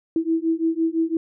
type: beating tone pair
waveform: sine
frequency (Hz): 323.8 / 329.7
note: E4 / E4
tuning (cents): -31 / 0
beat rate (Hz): 5.9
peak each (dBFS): -22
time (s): 0.16-1.17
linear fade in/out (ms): 2
effects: none